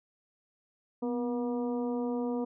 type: harmonic tone with a mistuned harmonic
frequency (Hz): 240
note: B3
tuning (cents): -49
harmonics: 1 / 2 / 3 / 4 / 5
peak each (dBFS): -31 / -34 / -43 / -44 / -51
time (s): 1.02-2.45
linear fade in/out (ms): 10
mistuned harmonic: 1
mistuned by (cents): +53
effects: none